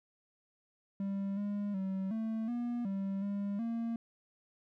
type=tone with pitch steps; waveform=triangle; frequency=197 / 204.2 / 191.1 / 222.3 / 239.9 / 195.1 / 201.1 / 230.6 Hz; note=G3 / G#3 / G3 / A3 / A#3 / G3 / G3 / A#3; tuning=+9 / -29 / -44 / +18 / +50 / -8 / +44 / -19 cents; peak=-31 dBFS; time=1-3.96 s; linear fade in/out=2 ms; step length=370 ms; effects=none